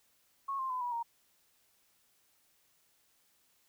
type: tone with pitch steps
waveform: sine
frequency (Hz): 1097 / 1053.5 / 1011.8 / 971.7 / 933.2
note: C#6 / C6 / B5 / B5 / A#5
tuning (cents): -18 / +12 / +42 / -28 / +2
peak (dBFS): -33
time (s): 0.48-1.03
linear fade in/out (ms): 10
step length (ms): 110
effects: white hiss -71 dBFS RMS until 3.68 s